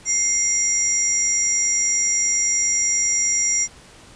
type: tone cluster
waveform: sine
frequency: 2107 / 5730 / 7270 Hz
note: C7 / F8 / A#8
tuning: +12 / +44 / -44 cents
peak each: -27 / -19 / -22 dBFS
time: 0.05-3.68 s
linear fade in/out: 50 ms
effects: pink hiss -46 dBFS RMS until 4.15 s + resampled to 22050 Hz